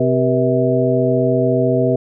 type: harmonic tone with a mistuned harmonic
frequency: 128.7 Hz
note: C3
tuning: 28 cents flat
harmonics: 1 / 2 / 3 / 4 / 5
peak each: -19 / -19 / -19 / -19 / -19 dBFS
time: 0-1.96 s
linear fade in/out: 5 ms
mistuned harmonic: 4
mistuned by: -120 cents
effects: none